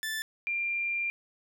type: tone pair in turn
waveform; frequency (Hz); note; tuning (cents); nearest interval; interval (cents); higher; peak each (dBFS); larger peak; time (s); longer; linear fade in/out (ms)
sawtooth / sine; 1758 / 2384; A6 / D7; -2 / +25; perfect fourth; 527; second; -28; neither; 0.03-0.22 / 0.47-1.1; second; 0
effects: none